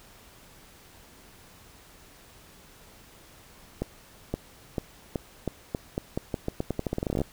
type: accelerating click train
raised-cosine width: 2 ms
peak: -14 dBFS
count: 25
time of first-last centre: 3.82-7.217 s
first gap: 520 ms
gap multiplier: 0.85
effects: pink hiss -53 dBFS RMS until 7.32 s